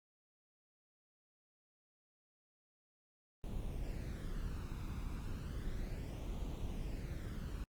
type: noise with flanger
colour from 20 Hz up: brown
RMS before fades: -42 dBFS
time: 3.44-7.64 s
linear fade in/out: 0 ms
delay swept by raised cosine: 0.29 to 0.81 ms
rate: 0.33 Hz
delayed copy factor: +0.5
effects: Opus 24 kbps